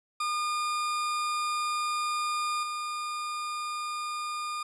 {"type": "tone with level steps", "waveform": "40% pulse", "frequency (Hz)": 1213, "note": "D#6", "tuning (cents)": -44, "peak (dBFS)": [-27, -31], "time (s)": [0.2, 4.63], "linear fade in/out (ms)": 5, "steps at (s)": 2.63, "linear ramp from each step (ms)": 2, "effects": ["resampled to 24000 Hz"]}